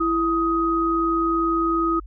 sine tone pair together, 332.4 / 1255 Hz, E4 / D#6, +15 / +15 cents, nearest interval octave + major seventh, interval 2300 cents, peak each -21 dBFS, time 0-2 s, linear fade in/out 10 ms, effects added 50 Hz sine -36 dBFS peak until 2.06 s

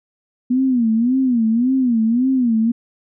sine tone with vibrato, 242.2 Hz, B3, 34 cents flat, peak -13 dBFS, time 0.5-2.72 s, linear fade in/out 10 ms, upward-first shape sine, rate 1.8 Hz, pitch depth 160 cents each way, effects none

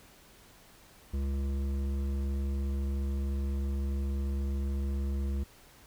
sine tone with hard clipping, 68.7 Hz, C#2, 15 cents flat, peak -31 dBFS, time 1.13-5.44 s, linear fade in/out 10 ms, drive 11 dB, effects pink hiss -57 dBFS RMS until 5.86 s

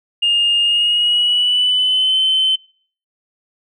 sine tone with pitch glide, 2830 to 3068 Hz, F7 to G7, +22 to -38 cents, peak -11 dBFS, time 0.22-2.56 s, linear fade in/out 10 ms, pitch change +140 cents, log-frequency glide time 0.62-2.18 s, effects noise-tail reverb RT60 0.5 s tail -26 dB re dry + tanh soft clip ceiling -8 dBFS

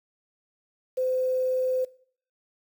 sine tone with quantisation, 513 Hz, C5, 34 cents flat, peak -23 dBFS, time 0.97-1.85 s, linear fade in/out 10 ms, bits 8, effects noise-tail reverb RT60 0.5 s tail -19 dB re dry

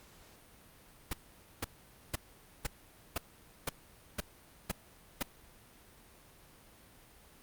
pink noise bursts, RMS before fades -33 dBFS, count 9, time 1.11-5.228 s, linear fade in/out 5 ms, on 22 ms, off 490 ms, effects pink hiss -59 dBFS RMS until 7.42 s + Opus 48 kbps

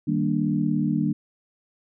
sine chord, Eb major seventh, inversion none, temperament equal, 155.56 / 196 / 233.1 / 293.7 Hz, Eb3 / G3 / Bb3 / D4, 0 / 0 / 0 / 0 cents, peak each -26 dBFS, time 0.07-1.13 s, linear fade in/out 10 ms, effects none

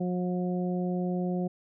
harmonic tone, 180 Hz, F#3, 47 cents flat, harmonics 1 / 2 / 3 / 4, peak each -28 / -34 / -38 / -40 dBFS, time 0-1.48 s, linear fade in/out 10 ms, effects none

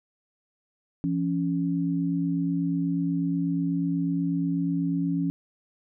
sine tone pair together, 170.3 / 278.5 Hz, F3 / C#4, -43 / +8 cents, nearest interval major sixth, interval 851 cents, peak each -26 dBFS, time 1.04-5.3 s, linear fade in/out 0 ms, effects none

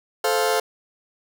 sawtooth chord, F major, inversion first, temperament just, 436.5 / 523.8 / 698.5 Hz, A4 / C5 / F5, -14 / +2 / 0 cents, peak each -18 / -20 / -20 dBFS, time 0.24-0.6 s, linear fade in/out 5 ms, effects none

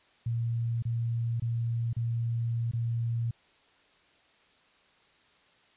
sine tone with dropouts, 116.54 Hz, A#2, in tune, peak -27 dBFS, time 0.26-3.31 s, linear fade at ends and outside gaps 5 ms, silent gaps 0.824-0.852 / 1.399-1.42 / 1.931-1.965 / 2.714-2.734 s, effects white hiss -63 dBFS RMS until 5.76 s + resampled to 8000 Hz

